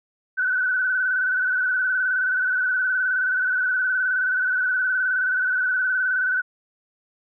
sine tone with vibrato, 1500 Hz, F#6, 23 cents sharp, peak -19 dBFS, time 0.37-6.42 s, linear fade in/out 20 ms, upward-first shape square, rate 19 Hz, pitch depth 35 cents each way, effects none

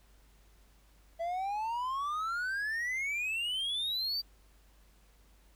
triangle exponential sweep, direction up, 659.3 to 4699 Hz, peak -30 dBFS, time 1.19-4.22 s, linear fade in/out 20 ms, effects added 50 Hz sine -60 dBFS peak until 5.55 s + pink hiss -67 dBFS RMS until 5.55 s

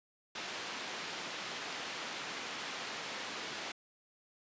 white band-pass noise, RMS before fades -42 dBFS, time 0.35-3.72 s, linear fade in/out 5 ms, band 200 to 3700 Hz, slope 12 dB/octave, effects resampled to 16000 Hz

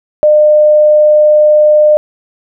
sine tone, 604 Hz, D5, 48 cents sharp, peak -3 dBFS, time 0.23-1.97 s, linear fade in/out 0 ms, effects none

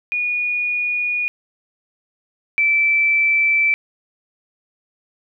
sine tone pair in turn, 2451 / 2325 Hz, D#7 / D7, -27 / -18 cents, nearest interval minor second, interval 91 cents, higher first, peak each -18 / -13 dBFS, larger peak second, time 0.12-1.28 / 2.58-3.74 s, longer neither, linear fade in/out 0 ms, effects none

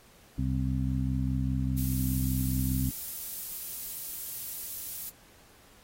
harmonic tone, 65 Hz, C2, 11 cents flat, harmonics 1 / 2 / 3 / 4, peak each -31 / -30 / -36 / -33 dBFS, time 0.38-2.9 s, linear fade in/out 5 ms
violet noise, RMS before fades -36 dBFS, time 1.77-5.1 s, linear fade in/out 10 ms
effects pink hiss -58 dBFS RMS until 5.83 s + AAC 48 kbps

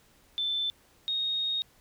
sine tone pair in turn, 3532 / 3729 Hz, A7 / A#7, +6 / 0 cents, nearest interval minor second, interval 94 cents, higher second, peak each -27 dBFS, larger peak neither, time 0.38-0.7 / 1.08-1.62 s, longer second, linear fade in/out 0 ms, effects pink hiss -62 dBFS RMS until 1.8 s

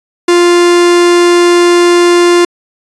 45% pulse tone, 349.2 Hz, F4, in tune, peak -4 dBFS, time 0.28-2.45 s, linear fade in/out 5 ms, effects resampled to 22050 Hz

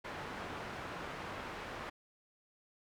white low-pass noise, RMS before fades -44 dBFS, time 0.04-1.9 s, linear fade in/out 10 ms, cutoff 1500 Hz, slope 12 dB/octave, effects none

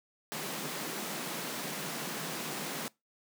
pink high-pass noise, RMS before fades -38 dBFS, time 0.32-2.88 s, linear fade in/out 0 ms, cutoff 140 Hz, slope 96 dB/octave, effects noise-tail reverb RT60 0.2 s tail -22 dB re dry

